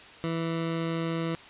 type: tone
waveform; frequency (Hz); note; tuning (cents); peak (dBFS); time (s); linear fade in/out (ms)
20% pulse; 164.9; E3; +1; -23; 0.24-1.35; 0
effects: white hiss -48 dBFS RMS until 1.49 s + resampled to 8000 Hz